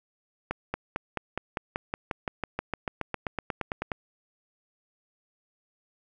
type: accelerating click train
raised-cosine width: 0.5 ms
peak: -14 dBFS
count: 23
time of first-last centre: 0.51-3.918 s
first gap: 230 ms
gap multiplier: 0.96
effects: none